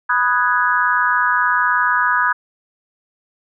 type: chord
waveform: sine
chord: G# minor seventh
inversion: first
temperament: equal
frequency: 987.8 / 1244.5 / 1480 / 1661.2 Hz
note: B5 / D#6 / F#6 / G#6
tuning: 0 / 0 / 0 / 0 cents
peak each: -19 dBFS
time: 0.09-2.33 s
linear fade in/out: 10 ms
effects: none